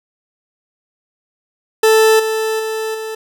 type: tone with level steps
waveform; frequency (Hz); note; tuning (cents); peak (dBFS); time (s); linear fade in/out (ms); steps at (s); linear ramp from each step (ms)
40% pulse; 440; A4; 0; -7 / -15 / -18 / -22; 1.83-3.15; 5; 2.19 / 2.59 / 2.94; 10
effects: none